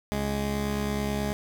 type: tone pair together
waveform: 15% pulse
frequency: 69.31 / 207.7 Hz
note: C#2 / G#3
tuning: 0 / 0 cents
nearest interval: octave + perfect fifth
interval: 1900 cents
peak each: -24 dBFS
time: 0.12-1.33 s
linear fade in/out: 0 ms
effects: none